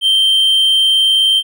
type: tone with amplitude modulation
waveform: triangle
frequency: 3136 Hz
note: G7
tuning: in tune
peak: -6 dBFS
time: 0.01-1.43 s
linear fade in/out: 50 ms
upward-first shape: sine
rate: 99.5 Hz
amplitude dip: 30%
effects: none